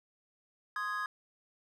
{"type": "chord", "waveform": "triangle", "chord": "Ab major", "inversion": "first", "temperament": "equal", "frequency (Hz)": [1046.5, 1244.5, 1661.2], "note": ["C6", "Eb6", "Ab6"], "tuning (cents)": [0, 0, 0], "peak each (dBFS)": [-39, -35, -35], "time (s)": [0.76, 1.06], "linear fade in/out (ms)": 2, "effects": []}